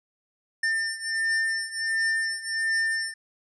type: beating tone pair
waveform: square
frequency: 1798 / 1799.4 Hz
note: A6 / A6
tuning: +37 / +38 cents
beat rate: 1.4 Hz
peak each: -27 / -30 dBFS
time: 0.63-3.14 s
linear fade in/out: 5 ms
effects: resampled to 22050 Hz